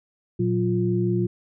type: tone cluster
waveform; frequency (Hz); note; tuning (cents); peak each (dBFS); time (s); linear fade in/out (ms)
sine; 117.3 / 183.4 / 350.5; A#2 / F#3 / F4; +11 / -15 / +6; -24; 0.39-1.27; 10
effects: none